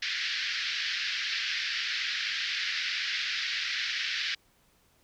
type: band-pass noise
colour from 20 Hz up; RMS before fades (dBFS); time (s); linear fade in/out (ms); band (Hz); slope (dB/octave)
pink; -32; 0.02-4.35; 5; 1600 to 5200; 48
effects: pink hiss -66 dBFS RMS until 5.03 s